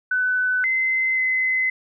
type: tone with pitch steps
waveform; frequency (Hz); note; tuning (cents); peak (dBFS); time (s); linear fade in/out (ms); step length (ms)
sine; 1502 / 2059 / 2042; F#6 / C7 / C7; +26 / -28 / -43; -18; 0.11-1.7; 5; 530
effects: none